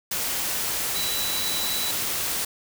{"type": "tone in noise", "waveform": "sine", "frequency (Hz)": 3951, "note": "B7", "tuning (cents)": 0, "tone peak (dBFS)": -29, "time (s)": [0.95, 1.91], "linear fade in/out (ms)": 5, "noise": "white", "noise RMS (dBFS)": -27, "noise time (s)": [0.11, 2.45], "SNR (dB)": -5, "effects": []}